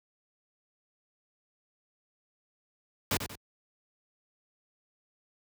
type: noise with echo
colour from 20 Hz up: pink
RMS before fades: -28 dBFS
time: 3.11-3.17 s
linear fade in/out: 2 ms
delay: 92 ms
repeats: 2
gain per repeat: -8 dB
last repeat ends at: 3.354 s
effects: high-pass 60 Hz 12 dB/octave